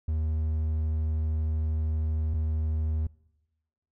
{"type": "tone pair in turn", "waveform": "triangle", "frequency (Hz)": [78.2, 78.2], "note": ["D#2", "D#2"], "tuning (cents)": [9, 9], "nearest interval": "unison", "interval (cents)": 0, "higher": "neither", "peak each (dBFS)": -23, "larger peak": "neither", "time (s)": [[0.08, 2.34], [2.34, 3.07]], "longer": "first", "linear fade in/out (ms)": 5, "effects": ["noise-tail reverb RT60 1.0 s tail -23 dB re dry"]}